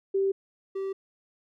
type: tone pair in turn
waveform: sine / triangle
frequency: 389.8 / 387.6 Hz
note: G4 / G4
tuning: -10 / -20 cents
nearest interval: unison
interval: 10 cents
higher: first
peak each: -22 / -27 dBFS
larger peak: first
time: 0.14-0.32 / 0.75-0.93 s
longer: neither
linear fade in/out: 10 ms
effects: none